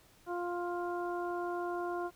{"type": "harmonic tone", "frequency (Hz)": 350.8, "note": "F4", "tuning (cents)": 8, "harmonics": [1, 2, 3, 4], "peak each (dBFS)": [-36, -39, -42, -45], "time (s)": [0.26, 2.11], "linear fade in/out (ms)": 50, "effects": ["pink hiss -63 dBFS RMS until 2.15 s"]}